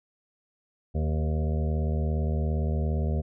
harmonic tone with a mistuned harmonic, 77.4 Hz, D#2, 9 cents flat, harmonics 1 / 2 / 3 / 5 / 6 / 7 / 8 / 9, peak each -25 / -31 / -35 / -39 / -41 / -42 / -43 / -44 dBFS, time 0.94-3.22 s, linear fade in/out 20 ms, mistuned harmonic 6, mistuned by +19 cents, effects none

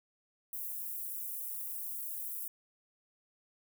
white high-pass noise, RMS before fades -40 dBFS, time 0.53-2.48 s, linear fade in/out 2 ms, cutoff 11000 Hz, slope 24 dB/octave, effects none

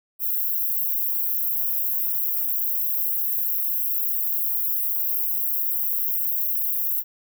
white high-pass noise, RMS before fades -24 dBFS, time 0.19-7.04 s, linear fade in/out 50 ms, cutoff 12000 Hz, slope 96 dB/octave, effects none

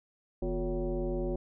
sine tone with frequency modulation, 157.9 Hz, D#3, 26 cents sharp, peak -29 dBFS, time 0.42-1.36 s, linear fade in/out 5 ms, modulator 201 Hz, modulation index 1.9, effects none

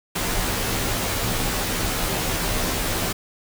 pink noise with comb filter, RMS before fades -24 dBFS, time 0.15-3.13 s, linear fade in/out 10 ms, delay 14 ms, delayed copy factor -0.9, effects none

